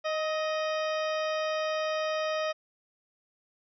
harmonic tone with a mistuned harmonic, 622.3 Hz, D#5, in tune, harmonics 1 / 2 / 3 / 4 / 5 / 6 / 8 / 9, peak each -29 / -35 / -39 / -41 / -43 / -45 / -47 / -48 dBFS, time 0.04-2.53 s, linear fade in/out 20 ms, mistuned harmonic 2, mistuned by +25 cents, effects none

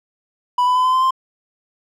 triangle tone with pitch steps, 987.8 / 999.3 / 1010.9 / 1022.6 / 1034.5 / 1046.5 Hz, B5 / B5 / B5 / C6 / C6 / C6, 0 / +20 / +40 / -40 / -20 / 0 cents, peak -11 dBFS, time 0.58-1.108 s, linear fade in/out 5 ms, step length 88 ms, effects none

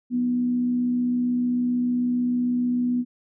sine tone with frequency modulation, 245.6 Hz, B3, 9 cents flat, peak -20 dBFS, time 0.1-3.05 s, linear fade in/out 50 ms, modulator 66.7 Hz, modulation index 0.2, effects none

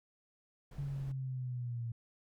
brown noise, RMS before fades -50 dBFS, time 0.71-1.12 s, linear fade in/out 5 ms
sine linear sweep, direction down, 142.1 to 115.2 Hz, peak -36 dBFS, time 0.78-1.92 s, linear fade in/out 5 ms
effects none

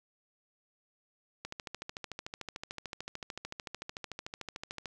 click train, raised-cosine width 0.2 ms, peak -22 dBFS, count 47, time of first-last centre 1.45-4.857 s, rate 13.5 Hz, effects none

